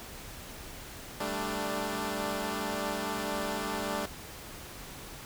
10% pulse chord, G suspended second, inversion none, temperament equal with one note detuned, 196 / 220 / 294.9 Hz, G3 / A3 / D4, 0 / 0 / +7 cents, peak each -28 dBFS, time 1.2-4.06 s, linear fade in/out 5 ms, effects pink hiss -45 dBFS RMS until 5.25 s

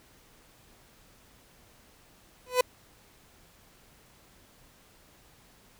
30% pulse tone with exponential growth, 501 Hz, B4, 25 cents sharp, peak -14 dBFS, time 2.46-2.61 s, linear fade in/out 5 ms, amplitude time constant 32 ms, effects pink hiss -59 dBFS RMS until 5.79 s

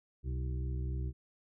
harmonic tone with a mistuned harmonic, 63.9 Hz, C2, 40 cents flat, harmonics 1 / 2 / 3 / 5 / 6, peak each -34 / -39 / -51 / -50 / -52 dBFS, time 0.23-1.13 s, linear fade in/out 50 ms, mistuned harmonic 1, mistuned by +96 cents, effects none

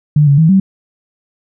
sine tone with pitch steps, 149.1 / 141.1 / 160.4 / 192.4 Hz, D3 / C#3 / E3 / G3, +27 / +31 / -47 / -32 cents, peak -5 dBFS, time 0.16-0.6 s, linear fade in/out 5 ms, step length 110 ms, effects none

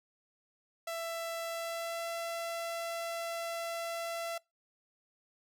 sawtooth tone with pitch glide, 666 to 672.6 Hz, E5 to E5, +18 to +35 cents, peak -32 dBFS, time 0.87-4.38 s, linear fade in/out 5 ms, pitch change +17 cents, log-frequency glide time 1.42-2.09 s, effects noise-tail reverb RT60 0.2 s tail -23 dB re dry

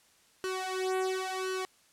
sawtooth tone with flanger, 375.2 Hz, F#4, 24 cents sharp, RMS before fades -33 dBFS, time 0.44-1.65 s, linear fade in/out 0 ms, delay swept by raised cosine 0.68 to 2.58 ms, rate 0.94 Hz, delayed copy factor +0.9, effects white hiss -64 dBFS RMS until 1.92 s + low-pass 10000 Hz 12 dB/octave

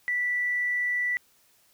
triangle tone with tanh clipping, 1966 Hz, B6, 8 cents flat, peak -24 dBFS, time 0.08-1.17 s, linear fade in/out 0 ms, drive 3 dB, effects white hiss -63 dBFS RMS until 1.73 s

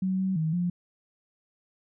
sine tone with pitch steps, 188 / 189.5 / 158.7 / 176.4 Hz, F#3 / F#3 / D#3 / F3, +28 / +42 / +35 / +18 cents, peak -24 dBFS, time 0.02-0.7 s, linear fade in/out 5 ms, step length 170 ms, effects none

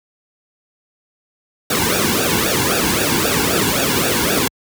pink noise with flanger, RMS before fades -17 dBFS, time 1.7-4.48 s, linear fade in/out 5 ms, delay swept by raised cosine 0.95 to 1.64 ms, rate 3.8 Hz, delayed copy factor -0.9, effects high-pass 60 Hz 12 dB/octave

